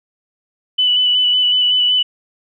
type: tone with vibrato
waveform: sine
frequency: 2980 Hz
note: F#7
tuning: 12 cents sharp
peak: -11 dBFS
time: 0.78-2.03 s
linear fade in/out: 10 ms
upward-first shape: square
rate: 5.4 Hz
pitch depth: 13 cents each way
effects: none